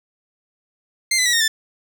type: tone with pitch steps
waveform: 15% pulse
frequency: 2099 / 2011 / 1927 / 1846.4 / 1769.1 Hz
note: C7 / B6 / B6 / A#6 / A6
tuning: +5 / +31 / -43 / -17 / +9 cents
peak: -9 dBFS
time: 1.11-1.48 s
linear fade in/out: 5 ms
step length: 74 ms
effects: none